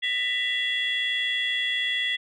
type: tone cluster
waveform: sine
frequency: 1865 / 1986 / 2737 / 3361 Hz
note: A#6 / B6 / F7 / G#7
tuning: 0 / +9 / -36 / +20 cents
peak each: -35 / -26 / -34 / -26 dBFS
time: 0.02-2.17 s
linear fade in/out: 20 ms
effects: tanh soft clip ceiling -16 dBFS